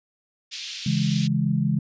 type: band-pass noise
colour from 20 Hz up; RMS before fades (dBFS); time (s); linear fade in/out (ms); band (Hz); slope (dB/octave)
pink; -35; 0.51-1.28; 20; 2800 to 5600; 24
type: chord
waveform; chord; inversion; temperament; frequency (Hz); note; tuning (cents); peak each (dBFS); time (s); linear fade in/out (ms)
sine; C# minor; none; equal; 138.59 / 164.81 / 207.7; C#3 / E3 / G#3; 0 / 0 / 0; -24; 0.86-1.79; 5
effects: resampled to 16000 Hz